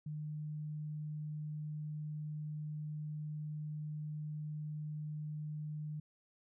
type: tone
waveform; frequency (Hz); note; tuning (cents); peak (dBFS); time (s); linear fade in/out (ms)
sine; 151.6; D#3; -45; -39; 0.06-6; 5
effects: none